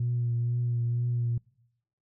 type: tone with vibrato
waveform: sine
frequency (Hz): 119.7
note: A#2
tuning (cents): +46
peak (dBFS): -24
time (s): 0-1.38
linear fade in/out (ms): 5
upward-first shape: triangle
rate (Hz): 2.1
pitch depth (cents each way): 26
effects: noise-tail reverb RT60 0.9 s tail -26 dB re dry + tanh soft clip ceiling -21 dBFS